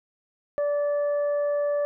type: harmonic tone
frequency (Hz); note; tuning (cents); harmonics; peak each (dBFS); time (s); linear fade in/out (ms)
581; D5; -19; 1 / 2 / 3; -22 / -39 / -43; 0.58-1.85; 0
effects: none